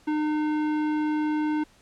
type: tone with tanh clipping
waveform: sine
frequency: 304.1 Hz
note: D#4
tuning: 40 cents flat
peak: -25 dBFS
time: 0.07-1.64 s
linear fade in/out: 10 ms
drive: 15 dB
effects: pink hiss -58 dBFS RMS until 1.81 s + low-pass 9000 Hz 12 dB/octave